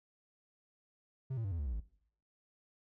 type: tone with pitch steps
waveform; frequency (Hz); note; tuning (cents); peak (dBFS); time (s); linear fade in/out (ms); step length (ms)
triangle; 131.8 / 113.42 / 97.6 / 83.99 / 72.28 / 62.2 / 53.53; C3 / A#2 / G2 / E2 / D2 / B1 / A1; +13 / -47 / -7 / +33 / -27 / +13 / -47; -33; 1.3-1.804; 10; 72
effects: noise-tail reverb RT60 0.6 s tail -18 dB re dry